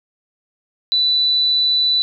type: tone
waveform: sine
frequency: 3977 Hz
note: B7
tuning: 11 cents sharp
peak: -13 dBFS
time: 0.92-2.02 s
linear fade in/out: 0 ms
effects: none